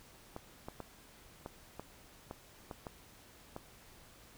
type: clicks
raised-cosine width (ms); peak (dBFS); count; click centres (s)
1; -28; 9; 0.364 / 0.685 / 0.803 / 1.461 / 1.796 / 2.311 / 2.712 / 2.868 / 3.564
effects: pink hiss -59 dBFS RMS until 4.37 s